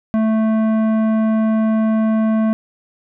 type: tone with tanh clipping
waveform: sine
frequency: 220 Hz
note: A3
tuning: in tune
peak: -15 dBFS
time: 0.14-2.53 s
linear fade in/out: 0 ms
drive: 13 dB
effects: none